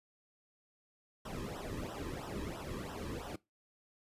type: noise with flanger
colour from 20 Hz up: brown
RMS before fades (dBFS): -42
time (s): 1.25-3.36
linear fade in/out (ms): 5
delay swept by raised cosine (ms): 0.44 to 1.43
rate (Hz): 3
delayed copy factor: -0.9
effects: noise-tail reverb RT60 0.2 s tail -21 dB re dry + resampled to 32000 Hz